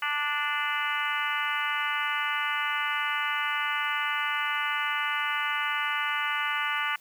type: harmonic tone with a mistuned harmonic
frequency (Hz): 293.7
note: D4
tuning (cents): 0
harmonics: 3 / 4 / 5 / 6 / 7 / 8 / 9 / 10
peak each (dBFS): -36 / -32 / -32 / -35 / -33 / -39 / -37 / -36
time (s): 0.02-6.96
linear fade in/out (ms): 5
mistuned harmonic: 9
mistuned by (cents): -16
effects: white hiss -57 dBFS RMS until 7 s + high-pass 150 Hz 12 dB/octave